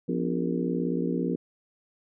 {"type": "harmonic tone with a mistuned harmonic", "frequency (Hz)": 58.27, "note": "A#1", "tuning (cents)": 0, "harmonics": [3, 4, 5, 6, 7, 8], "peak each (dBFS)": [-30, -30, -33, -33, -35, -35], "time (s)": [0.08, 1.36], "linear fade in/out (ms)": 10, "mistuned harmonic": 4, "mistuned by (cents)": 130, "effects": []}